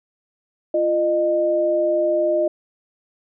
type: tone pair together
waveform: sine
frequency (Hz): 345.1 / 612.1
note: F4 / D#5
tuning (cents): -21 / -28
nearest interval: minor seventh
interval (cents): 993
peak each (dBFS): -22 / -17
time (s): 0.74-2.48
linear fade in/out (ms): 5
effects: none